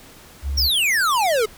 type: tone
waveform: sine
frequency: 69.3 Hz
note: C#2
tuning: in tune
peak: -21 dBFS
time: 0.42-0.7 s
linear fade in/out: 50 ms
type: exponential sweep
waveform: square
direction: down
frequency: 5720 to 413.1 Hz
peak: -17 dBFS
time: 0.57-1.46 s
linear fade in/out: 10 ms
effects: pink hiss -45 dBFS RMS until 1.57 s